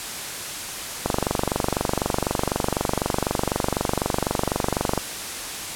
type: click train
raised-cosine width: 1 ms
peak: -6 dBFS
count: 95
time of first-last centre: 1.06-4.977 s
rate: 24 Hz
effects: white hiss -31 dBFS RMS until 5.75 s + low-pass 11000 Hz 12 dB/octave